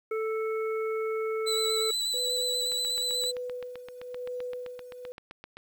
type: harmonic tone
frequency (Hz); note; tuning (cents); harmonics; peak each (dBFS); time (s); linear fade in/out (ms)
440; A4; 0; 1 / 3 / 5; -28 / -38 / -42; 0.11-1.91; 5
type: tone with vibrato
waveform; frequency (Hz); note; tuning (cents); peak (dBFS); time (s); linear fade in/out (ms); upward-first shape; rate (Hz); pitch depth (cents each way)
35% pulse; 3974; B7; +10; -26; 1.46-3.32; 20; sine; 8.3; 25
type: tone with tremolo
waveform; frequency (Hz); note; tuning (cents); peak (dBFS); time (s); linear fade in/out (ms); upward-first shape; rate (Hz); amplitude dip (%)
sine; 496.4; B4; +9; -32; 2.14-5.12; 0; sine; 1; 70
type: click train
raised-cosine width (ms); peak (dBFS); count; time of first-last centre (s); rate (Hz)
0.3; -27; 23; 2.72-5.57; 7.72
effects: 10-bit